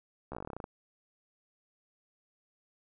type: slowing click train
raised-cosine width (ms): 1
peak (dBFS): -26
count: 14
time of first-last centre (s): 0.32-0.641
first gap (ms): 14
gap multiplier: 1.09
effects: none